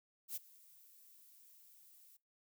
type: noise with ADSR envelope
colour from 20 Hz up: violet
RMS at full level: -40 dBFS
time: 0.28-2.17 s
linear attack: 80 ms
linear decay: 20 ms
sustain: -23 dB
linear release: 7 ms
effects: noise-tail reverb RT60 0.2 s tail -21 dB re dry